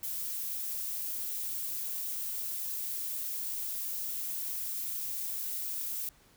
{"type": "noise", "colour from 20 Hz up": "violet", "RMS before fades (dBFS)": -36, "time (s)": [0.03, 6.09], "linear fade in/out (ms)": 2, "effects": ["pink hiss -62 dBFS RMS until 6.36 s"]}